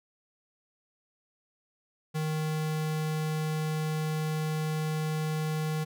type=tone; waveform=square; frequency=155.56 Hz; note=D#3; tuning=in tune; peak=-29 dBFS; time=2.14-5.85 s; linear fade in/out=20 ms; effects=none